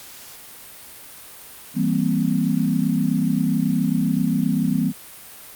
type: chord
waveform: sine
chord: C dominant seventh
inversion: first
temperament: equal with one note detuned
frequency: 164.81 / 196 / 233.1 / 260.6 Hz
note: E3 / G3 / Bb3 / C4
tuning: 0 / 0 / 0 / -7 cents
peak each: -23 dBFS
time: 1.74-4.93 s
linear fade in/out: 50 ms
effects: white hiss -41 dBFS RMS until 5.55 s + Opus 48 kbps